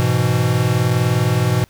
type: chord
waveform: square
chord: E major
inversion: first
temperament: equal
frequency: 103.83 / 123.47 / 164.81 Hz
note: G#2 / B2 / E3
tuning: 0 / 0 / 0 cents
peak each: -21 / -17 / -22 dBFS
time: 0-1.64 s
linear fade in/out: 0 ms
effects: pink hiss -54 dBFS RMS until 1.69 s